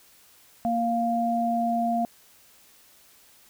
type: tone pair together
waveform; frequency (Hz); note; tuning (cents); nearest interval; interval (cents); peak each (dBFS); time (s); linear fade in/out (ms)
sine; 233.1 / 698.5; A#3 / F5; 0 / 0; octave + perfect fifth; 1900; -26 / -24; 0.65-2.05; 0
effects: white hiss -56 dBFS RMS until 3.49 s